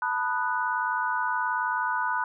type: chord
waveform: sine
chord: B dominant seventh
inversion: third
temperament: just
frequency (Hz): 889 / 987.8 / 1234.7 / 1481.6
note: A5 / B5 / D#6 / F#6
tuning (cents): +18 / 0 / -14 / +2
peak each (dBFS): -32 / -28 / -34 / -29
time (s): 0.02-2.24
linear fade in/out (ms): 2
effects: none